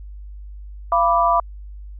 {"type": "chord", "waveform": "sine", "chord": "B diminished", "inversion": "second", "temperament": "equal with one note detuned", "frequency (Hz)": [685.7, 987.8, 1174.7], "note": ["F5", "B5", "D6"], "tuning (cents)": [-32, 0, 0], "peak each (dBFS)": -18, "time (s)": [0.92, 1.4], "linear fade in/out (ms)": 2, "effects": ["added 50 Hz sine -33 dBFS peak until 1.99 s"]}